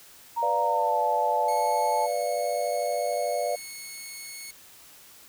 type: tone with pitch glide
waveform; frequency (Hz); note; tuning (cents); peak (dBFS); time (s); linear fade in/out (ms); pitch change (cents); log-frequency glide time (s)
sine; 932.3 to 869.9; A#5 to A5; 0 to -20; -24; 0.36-2.07; 20; -120; 0.61-1
type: chord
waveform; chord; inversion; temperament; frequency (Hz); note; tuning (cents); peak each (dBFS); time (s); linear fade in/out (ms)
sine; B diminished; none; equal; 493.9 / 587.3 / 698.5; B4 / D5 / F5; 0 / 0 / 0; -31 / -28 / -29; 0.42-3.56; 10
type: tone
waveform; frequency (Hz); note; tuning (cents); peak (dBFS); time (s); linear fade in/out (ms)
10% pulse; 2193; C#7; -19; -29; 1.48-4.51; 5
effects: white hiss -51 dBFS RMS until 5.28 s